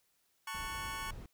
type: chord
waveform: 25% pulse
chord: F# minor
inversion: first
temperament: just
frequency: 888 / 1110 / 1480 Hz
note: A5 / C#6 / F#6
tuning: +16 / +2 / 0 cents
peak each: -41 / -38 / -42 dBFS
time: 0.47-1.11 s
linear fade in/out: 5 ms
type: noise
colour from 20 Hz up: brown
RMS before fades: -47 dBFS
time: 0.54-1.26 s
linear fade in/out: 2 ms
effects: white hiss -75 dBFS RMS until 1.33 s